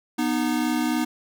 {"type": "tone pair together", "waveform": "square", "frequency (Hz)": [244.4, 307.9], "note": ["B3", "D#4"], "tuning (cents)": [-18, -18], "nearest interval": "major third", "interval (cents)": 400, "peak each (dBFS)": -25, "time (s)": [0.18, 1.05], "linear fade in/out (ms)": 10, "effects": []}